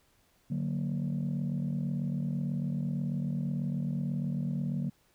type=chord; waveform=sine; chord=D augmented; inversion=none; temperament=equal; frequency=146.83 / 185 / 233.1 Hz; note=D3 / F#3 / A#3; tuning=0 / 0 / 0 cents; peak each=-31 / -33 / -34 dBFS; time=0.5-4.9 s; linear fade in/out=10 ms; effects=tanh soft clip ceiling -25 dBFS + pink hiss -68 dBFS RMS until 5.14 s